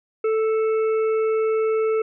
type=harmonic tone; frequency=440 Hz; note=A4; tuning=in tune; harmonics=1 / 3 / 5 / 6; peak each=-18 / -31 / -39 / -43 dBFS; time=0.24-2.02 s; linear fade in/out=5 ms; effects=none